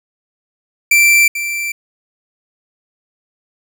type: tone with echo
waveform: 45% pulse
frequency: 2346 Hz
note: D7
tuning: 2 cents flat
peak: -7 dBFS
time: 0.91-1.28 s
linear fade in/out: 5 ms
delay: 440 ms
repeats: 1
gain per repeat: -11 dB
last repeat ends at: 1.72 s
effects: none